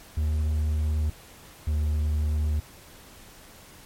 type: tone pair in turn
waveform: triangle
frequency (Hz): 76.5 / 75.67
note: D#2 / D#2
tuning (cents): -29 / -48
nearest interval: unison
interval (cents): 19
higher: first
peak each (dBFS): -20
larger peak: neither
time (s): 0.17-1.1 / 1.67-2.6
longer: neither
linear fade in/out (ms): 5
effects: pink hiss -49 dBFS RMS until 3.85 s + MP3 64 kbps